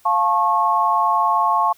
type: chord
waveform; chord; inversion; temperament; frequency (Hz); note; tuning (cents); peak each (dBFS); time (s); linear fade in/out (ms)
sine; F augmented; none; just; 698.5 / 873.1 / 1091.3; F5 / A5 / C#6; 0 / -14 / -27; -22 / -19 / -17; 0.05-1.73; 10
effects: white hiss -54 dBFS RMS until 1.77 s